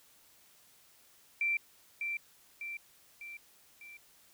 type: tone with echo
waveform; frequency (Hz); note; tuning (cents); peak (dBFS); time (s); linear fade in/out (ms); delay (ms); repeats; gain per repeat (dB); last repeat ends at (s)
sine; 2349; D7; 0; -28; 1.41-1.57; 2; 600; 4; -5; 3.97
effects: white hiss -63 dBFS RMS until 4.33 s